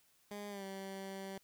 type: tone with pitch glide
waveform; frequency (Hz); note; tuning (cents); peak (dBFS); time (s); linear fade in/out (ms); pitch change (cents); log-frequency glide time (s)
15% pulse; 205.1 to 193.59; G#3 to G3; -21 to -21; -37; 0.31-1.38; 2; -100; 0.49-0.64
effects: white hiss -71 dBFS RMS until 1.43 s